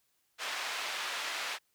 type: band-pass noise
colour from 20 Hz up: white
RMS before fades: -37 dBFS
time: 0.38-1.59 s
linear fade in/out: 50 ms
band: 730 to 3400 Hz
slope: 12 dB/octave
effects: white hiss -75 dBFS RMS until 1.74 s